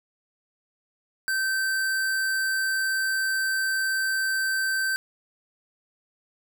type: tone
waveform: square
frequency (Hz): 1551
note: G6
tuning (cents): -19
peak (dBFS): -24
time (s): 1.28-4.96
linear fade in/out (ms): 0
effects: none